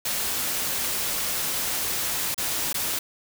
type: noise with dropouts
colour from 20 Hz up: white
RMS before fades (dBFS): -27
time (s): 0.05-2.99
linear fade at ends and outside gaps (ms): 5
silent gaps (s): 2.345-2.378 / 2.729-2.743
effects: none